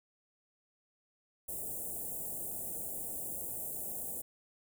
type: band-stop noise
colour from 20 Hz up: white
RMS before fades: -40 dBFS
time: 1.48-4.22 s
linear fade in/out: 10 ms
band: 750 to 7900 Hz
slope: 48 dB/octave
effects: none